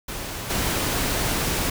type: noise with level steps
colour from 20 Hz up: pink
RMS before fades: -32 / -24 dBFS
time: 0.08-1.7 s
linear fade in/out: 5 ms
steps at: 0.49 s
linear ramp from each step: 20 ms
effects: none